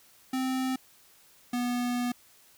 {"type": "tone pair in turn", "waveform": "square", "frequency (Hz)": [260, 244.3], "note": ["C4", "B3"], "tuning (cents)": [-11, -19], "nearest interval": "minor second", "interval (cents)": 108, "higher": "first", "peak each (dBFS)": -28, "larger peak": "neither", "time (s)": [[0.33, 0.76], [1.53, 2.12]], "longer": "second", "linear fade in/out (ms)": 5, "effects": ["white hiss -59 dBFS RMS until 2.57 s"]}